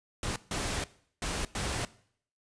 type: noise bursts at uneven times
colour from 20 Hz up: pink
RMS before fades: -33 dBFS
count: 4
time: 0.23-0.36 / 0.51-0.84 / 1.22-1.45 / 1.55-1.85 s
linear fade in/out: 2 ms
effects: noise-tail reverb RT60 0.6 s tail -19 dB re dry + resampled to 22050 Hz